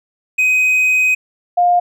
triangle / sine tone pair in turn, 2513 / 707.2 Hz, D#7 / F5, +17 / +22 cents, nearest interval octave + minor seventh, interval 2195 cents, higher first, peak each -9 dBFS, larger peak neither, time 0.38-1.15 / 1.57-1.8 s, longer first, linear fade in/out 10 ms, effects none

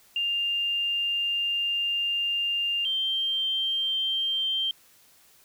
sine tone pair in turn, 2800 / 3151 Hz, F7 / G7, +4 / +8 cents, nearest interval major second, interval 204 cents, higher second, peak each -24 dBFS, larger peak neither, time 0.16-2.85 / 2.85-4.71 s, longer first, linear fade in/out 2 ms, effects white hiss -58 dBFS RMS until 5.44 s

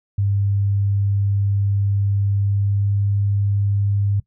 sine tone with pitch glide, 100 to 100.7 Hz, G2 to G2, +35 to +47 cents, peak -16 dBFS, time 0.18-4.2 s, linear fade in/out 5 ms, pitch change +12 cents, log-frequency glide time 2.4-2.96 s, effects noise-tail reverb RT60 0.1 s tail -19 dB re dry

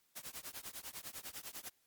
white noise with tremolo, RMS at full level -44 dBFS, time 0.15-1.7 s, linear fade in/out 20 ms, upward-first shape triangle, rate 10 Hz, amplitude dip 100%, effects white hiss -75 dBFS RMS until 1.86 s + Opus 48 kbps

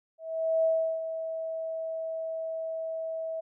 sine tone with ADSR envelope, 648 Hz, E5, 30 cents flat, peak -21 dBFS, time 0.18-3.41 s, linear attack 460 ms, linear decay 360 ms, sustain -10 dB, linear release 14 ms, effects none

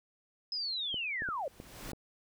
sine linear sweep, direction down, 5140 to 495.9 Hz, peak -33 dBFS, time 0.52-1.48 s, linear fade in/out 2 ms
clicks, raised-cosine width 2 ms, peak -30 dBFS, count 6, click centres 0.943 / 1.221 / 1.288 / 1.601 / 1.892 / 1.933 s
pink noise with exponential growth, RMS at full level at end -42 dBFS, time 1.09-1.92 s, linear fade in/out 5 ms, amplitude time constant 180 ms
effects none

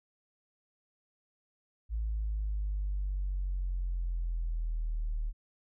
sine exponential sweep, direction down, 55 to 37.65 Hz, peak -29 dBFS, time 1.89-5.33 s, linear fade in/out 50 ms, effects tanh soft clip ceiling -26 dBFS

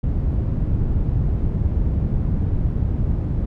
white low-pass noise, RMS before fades -20 dBFS, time 0.03-3.46 s, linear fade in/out 10 ms, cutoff 100 Hz, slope 12 dB/octave, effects none

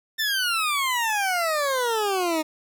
20% pulse exponential sweep, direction down, 1806 to 305.7 Hz, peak -17 dBFS, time 0.18-2.43 s, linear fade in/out 20 ms, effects 9-bit

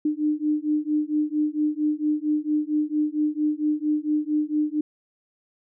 sine beating tone pair, 299.9 / 304.3 Hz, D4 / D#4, +36 / -38 cents, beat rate 4.4 Hz, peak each -24 dBFS, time 0.05-4.81 s, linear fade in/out 5 ms, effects none

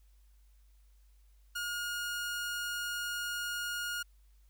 sawtooth tone, 1430 Hz, F6, 41 cents sharp, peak -31 dBFS, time 1.55-4.03 s, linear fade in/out 10 ms, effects added 50 Hz sine -59 dBFS peak until 4.49 s + white hiss -75 dBFS RMS until 4.49 s

